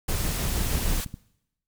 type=band-pass noise; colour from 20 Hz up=white; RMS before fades=-34 dBFS; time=0.08-1.05 s; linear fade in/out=10 ms; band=780 to 15000 Hz; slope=12 dB/octave
type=noise with tremolo; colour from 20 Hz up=brown; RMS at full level=-25 dBFS; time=0.08-1.01 s; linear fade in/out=10 ms; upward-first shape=square; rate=6.4 Hz; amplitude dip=35%
type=click train; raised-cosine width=5 ms; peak=-23 dBFS; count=8; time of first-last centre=0.59-1.141 s; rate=12.7 Hz
effects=noise-tail reverb RT60 0.8 s tail -21 dB re dry